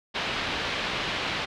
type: low-pass noise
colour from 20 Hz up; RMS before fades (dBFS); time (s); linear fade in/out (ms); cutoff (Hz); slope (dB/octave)
white; -30; 0.14-1.46; 20; 3700; 24
effects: none